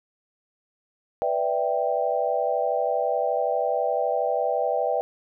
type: chord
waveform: sine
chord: E minor seventh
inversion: second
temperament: equal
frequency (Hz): 493.9 / 587.3 / 659.3 / 784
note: B4 / D5 / E5 / G5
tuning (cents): 0 / 0 / 0 / 0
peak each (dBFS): -27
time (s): 1.22-5.01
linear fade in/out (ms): 0
effects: none